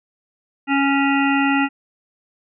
harmonic tone, 277.2 Hz, C#4, in tune, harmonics 1 / 3 / 5 / 7 / 9 / 10, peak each -17 / -22 / -24 / -25 / -27 / -27 dBFS, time 0.67-1.69 s, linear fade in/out 50 ms, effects none

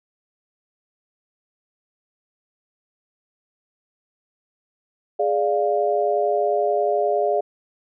sine chord, D diminished, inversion second, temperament equal, 415.3 / 587.3 / 698.5 Hz, Ab4 / D5 / F5, 0 / 0 / 0 cents, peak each -22 dBFS, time 5.19-7.41 s, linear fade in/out 10 ms, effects none

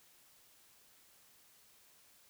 silence, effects white hiss -65 dBFS RMS until 2.29 s

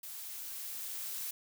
blue noise with level ramp, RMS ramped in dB -45 to -39 dBFS, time 0.03-1.31 s, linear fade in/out 5 ms, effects none

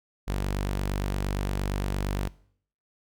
sawtooth tone, 48.67 Hz, G1, 12 cents flat, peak -22 dBFS, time 0.27-2.29 s, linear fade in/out 20 ms, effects noise-tail reverb RT60 0.6 s tail -21 dB re dry

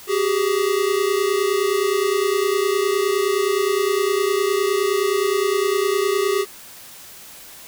square tone pair together, 381 / 410.7 Hz, G4 / G#4, -49 / -19 cents, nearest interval minor second, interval 130 cents, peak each -21 dBFS, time 0.07-6.46 s, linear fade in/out 50 ms, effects white hiss -41 dBFS RMS until 7.67 s

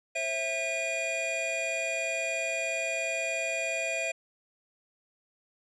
square tone cluster, 535 / 658 / 2447 Hz, C5 / E5 / D#7, +38 / -3 / -29 cents, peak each -39 / -34 / -32 dBFS, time 0.15-4.12 s, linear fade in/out 10 ms, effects resampled to 24000 Hz

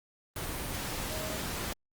sine tone in noise, 627 Hz, D#5, 13 cents sharp, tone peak -40 dBFS, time 1.11-1.37 s, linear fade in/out 2 ms, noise pink, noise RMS -36 dBFS, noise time 0.36-1.73 s, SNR -7 dB, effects Opus 32 kbps

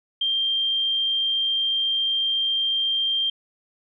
sine tone, 3177 Hz, G7, 23 cents sharp, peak -20 dBFS, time 0.21-3.3 s, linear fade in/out 5 ms, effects none

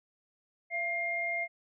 sine tone pair together, 679.1 / 2119 Hz, F5 / C7, -49 / +21 cents, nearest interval octave + minor sixth, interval 1970 cents, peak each -36 / -31 dBFS, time 0.7-1.48 s, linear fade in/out 50 ms, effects none

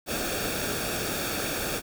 pink noise with comb filter, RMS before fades -30 dBFS, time 0.06-1.82 s, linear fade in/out 50 ms, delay 0.99 ms, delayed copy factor -0.65, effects none

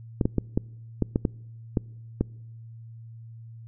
clicks, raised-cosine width 3 ms, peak -9 dBFS, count 9, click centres 0.212 / 0.255 / 0.383 / 0.575 / 1.023 / 1.159 / 1.252 / 1.772 / 2.21 s, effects noise-tail reverb RT60 1.0 s tail -26 dB re dry + added 114 Hz sine -41 dBFS peak until 3.67 s

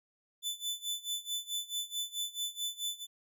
sawtooth tone with tremolo, 3503 Hz, A7, 8 cents flat, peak -29 dBFS, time 0.42-3.07 s, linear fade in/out 50 ms, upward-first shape sine, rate 4.6 Hz, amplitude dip 90%, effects none

